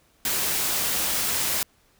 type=noise; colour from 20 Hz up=white; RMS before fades=-25 dBFS; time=0.25-1.63 s; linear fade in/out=2 ms; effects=pink hiss -62 dBFS RMS until 1.99 s